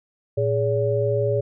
sine tone cluster, 114.1 / 415.7 / 569 Hz, A#2 / G#4 / C#5, -37 / +2 / +45 cents, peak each -23 dBFS, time 0.37-1.41 s, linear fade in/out 10 ms, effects none

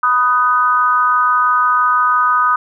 sine tone with amplitude modulation, 1244.5 Hz, D#6, in tune, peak -6 dBFS, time 0.03-2.56 s, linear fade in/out 5 ms, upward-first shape sine, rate 254 Hz, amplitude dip 95%, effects none

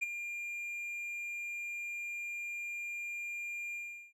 triangle tone with ADSR envelope, 2400 Hz, D7, 37 cents sharp, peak -27 dBFS, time 0.01-4.13 s, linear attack 19 ms, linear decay 20 ms, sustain -9 dB, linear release 390 ms, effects none

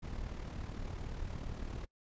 brown noise with amplitude modulation, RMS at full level -39 dBFS, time 0.02-1.86 s, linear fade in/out 20 ms, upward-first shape sine, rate 37.5 Hz, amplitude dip 55%, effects noise-tail reverb RT60 0.1 s tail -24 dB re dry + resampled to 16000 Hz

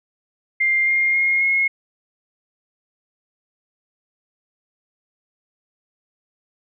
sine tone with pitch steps, 2100 / 2121 / 2142 / 2163 Hz, C7 / C7 / C7 / C#7, +6 / +23 / +40 / -43 cents, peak -15 dBFS, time 0.6-1.68 s, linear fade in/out 10 ms, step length 270 ms, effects none

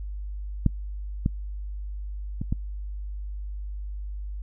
clicks, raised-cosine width 5 ms, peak -7 / -10 / -16 / -13 dBFS, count 4, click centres 0.663 / 1.261 / 2.415 / 2.525 s, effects noise-tail reverb RT60 0.1 s tail -26 dB re dry + added 50 Hz sine -31 dBFS peak until 4.42 s

